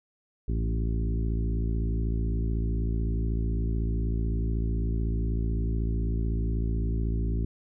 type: harmonic tone with a mistuned harmonic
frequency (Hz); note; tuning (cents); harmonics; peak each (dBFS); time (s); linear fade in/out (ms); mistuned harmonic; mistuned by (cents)
56; A1; +31; 1 / 2 / 3 / 4 / 5 / 6 / 7; -26 / -32 / -36 / -38 / -40 / -42 / -43; 0.48-7.45; 5; 2; -38
effects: none